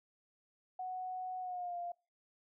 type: tone with pitch glide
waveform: sine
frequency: 740 to 698.5 Hz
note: F#5 to F5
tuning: 0 to 0 cents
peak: -38 dBFS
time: 0.79-1.92 s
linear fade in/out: 5 ms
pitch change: -100 cents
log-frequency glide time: 1.4-1.77 s
effects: noise-tail reverb RT60 0.3 s tail -25 dB re dry